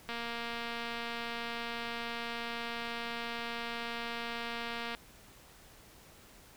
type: click train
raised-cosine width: 0.3 ms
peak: -23 dBFS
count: 1138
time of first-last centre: 0.09-4.949 s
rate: 234 Hz
effects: pink hiss -57 dBFS RMS until 6.56 s